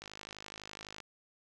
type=click train; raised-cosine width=0.2 ms; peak=-27 dBFS; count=52; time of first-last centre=0.02-1.003 s; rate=51.9 Hz; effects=none